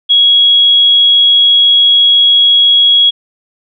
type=tone; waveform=sine; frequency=3322 Hz; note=G#7; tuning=in tune; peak=-4 dBFS; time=0.09-3.11 s; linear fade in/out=20 ms; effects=none